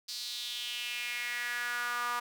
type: tone with high-pass filter sweep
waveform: sawtooth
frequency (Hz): 241.5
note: B3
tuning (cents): -39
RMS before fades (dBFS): -36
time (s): 0.08-2.2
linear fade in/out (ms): 10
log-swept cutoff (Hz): 4600 to 1100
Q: 4.2
effects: none